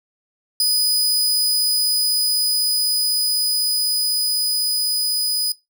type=tone with level ramp; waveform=sawtooth; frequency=4978 Hz; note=D#8; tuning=in tune; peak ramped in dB=-12 to -15 dBFS; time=0.6-5.52 s; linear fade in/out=2 ms; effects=noise-tail reverb RT60 0.2 s tail -20 dB re dry